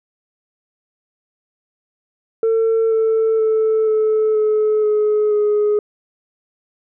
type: tone with pitch steps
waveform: sine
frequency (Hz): 450 / 444.6 / 439.2 / 433.9 / 428.7 / 423.5 / 418.4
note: A4 / A4 / A4 / A4 / A4 / G#4 / G#4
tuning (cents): +39 / +18 / -3 / -24 / -45 / +34 / +13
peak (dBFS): -11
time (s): 2.43-5.79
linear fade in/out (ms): 2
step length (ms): 480
effects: tanh soft clip ceiling -11 dBFS